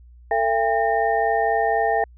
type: tone cluster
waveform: sine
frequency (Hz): 448.2 / 676 / 800 / 1827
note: A4 / E5 / G5 / A#6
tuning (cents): +32 / +43 / +35 / -35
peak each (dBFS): -24 / -22 / -21 / -27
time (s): 0.31-2.04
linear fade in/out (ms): 2
effects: added 60 Hz sine -44 dBFS peak until 2.17 s